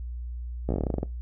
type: slowing click train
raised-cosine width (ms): 2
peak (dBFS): -14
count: 13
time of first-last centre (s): 0.69-1.031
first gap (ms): 15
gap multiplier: 1.11
effects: noise-tail reverb RT60 0.2 s tail -20 dB re dry + added 60 Hz sine -32 dBFS peak until 1.21 s